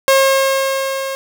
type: tone with level ramp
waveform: sawtooth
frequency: 539 Hz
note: C#5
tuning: 49 cents flat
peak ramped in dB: -4 to -17 dBFS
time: 0.08-1.15 s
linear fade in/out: 0 ms
effects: none